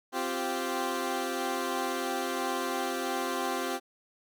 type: chord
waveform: 15% pulse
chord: C suspended fourth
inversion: none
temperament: equal with one note detuned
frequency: 261.6 / 349.2 / 390.9 Hz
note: C4 / F4 / G4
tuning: 0 / 0 / -5 cents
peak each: -28 dBFS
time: 0.12-3.8 s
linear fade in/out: 50 ms
effects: none